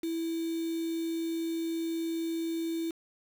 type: tone with quantisation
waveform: sine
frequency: 329.6 Hz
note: E4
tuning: in tune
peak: -30 dBFS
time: 0.03-2.91 s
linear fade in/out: 5 ms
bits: 7
effects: none